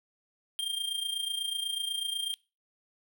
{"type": "tone with amplitude modulation", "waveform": "square", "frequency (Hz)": 3193, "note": "G7", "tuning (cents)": 31, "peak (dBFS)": -28, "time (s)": [0.59, 2.34], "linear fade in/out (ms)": 0, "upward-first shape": "sine", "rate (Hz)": 28.1, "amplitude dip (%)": 70, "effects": ["noise-tail reverb RT60 0.3 s tail -22 dB re dry"]}